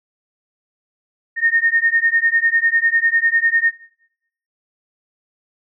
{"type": "beating tone pair", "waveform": "sine", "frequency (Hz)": [1834, 1844], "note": ["A#6", "A#6"], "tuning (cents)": [-29, -19], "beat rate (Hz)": 10, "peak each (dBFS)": -16, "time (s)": [1.36, 3.73], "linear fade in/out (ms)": 50, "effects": ["noise-tail reverb RT60 0.8 s tail -20 dB re dry"]}